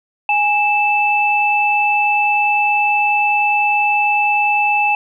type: tone pair together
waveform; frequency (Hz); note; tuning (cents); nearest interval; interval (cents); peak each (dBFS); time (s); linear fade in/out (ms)
sine; 827.5 / 2637; G#5 / E7; -6 / 0; octave + minor sixth; 2006; -15; 0.29-4.95; 2
effects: none